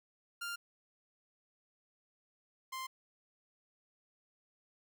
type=tone pair in turn; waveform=sawtooth; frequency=1396.9 / 1046.5 Hz; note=F6 / C6; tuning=0 / 0 cents; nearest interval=perfect fourth; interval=500 cents; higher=first; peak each=-35 / -36 dBFS; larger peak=first; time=0.41-0.56 / 2.72-2.87 s; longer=neither; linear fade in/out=10 ms; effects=none